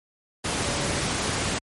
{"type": "tone in noise", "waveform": "sine", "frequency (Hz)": 571, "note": "D5", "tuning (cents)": -49, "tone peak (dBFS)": -34, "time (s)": [0.65, 1.02], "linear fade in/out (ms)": 10, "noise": "pink", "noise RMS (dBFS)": -26, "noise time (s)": [0.44, 1.59], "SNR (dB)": -11, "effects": ["high-pass 60 Hz 12 dB/octave", "MP3 48 kbps"]}